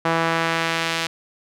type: tone with band-pass filter sweep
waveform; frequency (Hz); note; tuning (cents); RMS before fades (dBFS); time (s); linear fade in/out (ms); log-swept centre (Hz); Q
sawtooth; 164.81; E3; 0; -22; 0.05-1.07; 5; 1100 to 3400; 0.85
effects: none